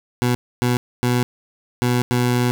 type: tone bursts at uneven times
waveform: 20% pulse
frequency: 122.9 Hz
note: B2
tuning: 8 cents flat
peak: -11 dBFS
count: 5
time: 0.22-0.35 / 0.62-0.77 / 1.03-1.23 / 1.82-2.02 / 2.11-2.51 s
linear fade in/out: 0 ms
effects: 7-bit